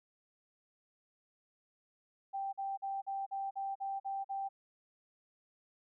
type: tone bursts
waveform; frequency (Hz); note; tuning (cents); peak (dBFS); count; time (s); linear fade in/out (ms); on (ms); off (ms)
sine; 784; G5; 0; -35; 9; 2.33-4.49; 20; 200; 45
effects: none